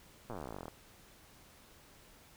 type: slowing click train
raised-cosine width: 1 ms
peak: -29 dBFS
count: 26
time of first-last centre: 0.3-0.682 s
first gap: 8 ms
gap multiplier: 1.05
effects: pink hiss -60 dBFS RMS until 2.36 s